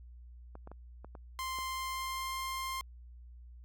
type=clicks; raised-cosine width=1 ms; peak=-34 dBFS; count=6; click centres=0.554 / 0.674 / 0.716 / 1.046 / 1.152 / 1.587 s
type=tone with pitch glide; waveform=sawtooth; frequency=1046.5 to 1055.6 Hz; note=C6 to C6; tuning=0 to +15 cents; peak=-32 dBFS; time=1.39-2.81 s; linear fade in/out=0 ms; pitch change=+15 cents; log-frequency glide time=1.61-2.38 s
effects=added 60 Hz sine -49 dBFS peak until 3.64 s